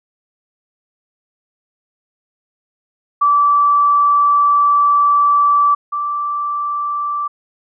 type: tone pair in turn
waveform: sine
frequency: 1159 / 1168.4 Hz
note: D6 / D6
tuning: -23 / -9 cents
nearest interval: unison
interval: 14 cents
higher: second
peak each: -9 / -17 dBFS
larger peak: first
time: 3.21-5.75 / 5.92-7.28 s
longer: first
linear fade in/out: 10 ms
effects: none